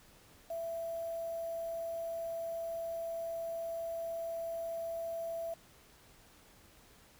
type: tone with quantisation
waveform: sine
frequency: 666 Hz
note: E5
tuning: 18 cents sharp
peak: -36 dBFS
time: 0.5-5.54 s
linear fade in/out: 5 ms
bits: 9
effects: pink hiss -61 dBFS RMS until 7.19 s